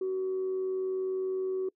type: tone with amplitude modulation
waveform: sine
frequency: 376.1 Hz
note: F#4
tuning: 28 cents sharp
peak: -26 dBFS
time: 0.01-1.69 s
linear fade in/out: 5 ms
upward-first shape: sine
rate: 99.3 Hz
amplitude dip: 25%
effects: noise-tail reverb RT60 0.1 s tail -24 dB re dry + tanh soft clip ceiling -25 dBFS